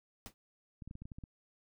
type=noise with exponential decay; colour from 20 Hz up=pink; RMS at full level=-43 dBFS; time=0.26-0.34 s; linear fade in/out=0 ms; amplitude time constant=17 ms
type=clicks; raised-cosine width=5 ms; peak=-34 dBFS; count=9; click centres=0.822 / 0.876 / 0.911 / 0.954 / 1.02 / 1.055 / 1.118 / 1.185 / 1.238 s
effects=none

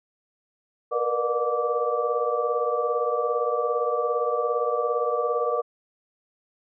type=tone cluster; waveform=sine; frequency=467.3 / 484.8 / 602 / 720 / 1163 Hz; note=A#4 / B4 / D5 / F#5 / D6; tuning=+4 / -32 / +43 / -47 / -17 cents; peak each=-29 / -26 / -29 / -33 / -28 dBFS; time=0.91-5.62 s; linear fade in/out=20 ms; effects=none

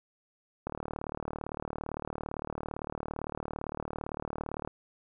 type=click train; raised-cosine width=1 ms; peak=-21 dBFS; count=152; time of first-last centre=0.67-4.675 s; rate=37.7 Hz; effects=none

